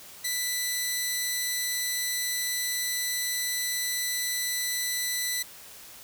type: tone pair together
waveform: 10% pulse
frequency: 1982 / 4200 Hz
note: B6 / C8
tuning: +6 / +6 cents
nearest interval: octave + minor second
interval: 1300 cents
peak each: -19 / -28 dBFS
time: 0.24-5.43 s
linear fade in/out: 10 ms
effects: white hiss -47 dBFS RMS until 6.03 s